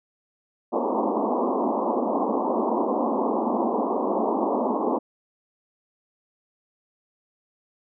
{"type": "band-pass noise", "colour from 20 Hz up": "pink", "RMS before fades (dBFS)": -24, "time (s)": [0.72, 4.99], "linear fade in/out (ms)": 20, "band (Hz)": [210, 1100], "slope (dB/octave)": 96, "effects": []}